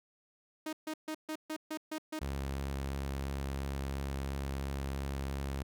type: tone bursts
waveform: sawtooth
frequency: 311.6 Hz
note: D#4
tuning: 3 cents sharp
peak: -32 dBFS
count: 8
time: 0.66-2.192 s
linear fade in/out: 5 ms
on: 69 ms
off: 140 ms
type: tone with vibrato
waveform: sawtooth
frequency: 68.5 Hz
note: C#2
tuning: 20 cents flat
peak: -31 dBFS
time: 2.21-5.63 s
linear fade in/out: 10 ms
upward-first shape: square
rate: 2.9 Hz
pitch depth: 8 cents each way
effects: none